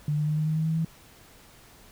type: tone with pitch steps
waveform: sine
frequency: 148.6 / 150.5 / 152.43 / 154.37 / 156.35 / 158.35 / 160.37 / 162.42 Hz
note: D3 / D3 / D#3 / D#3 / D#3 / D#3 / E3 / E3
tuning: +21 / +43 / -35 / -13 / +9 / +31 / -47 / -25 cents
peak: -23 dBFS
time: 0.08-0.848 s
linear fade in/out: 2 ms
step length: 96 ms
effects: pink hiss -53 dBFS RMS until 1.91 s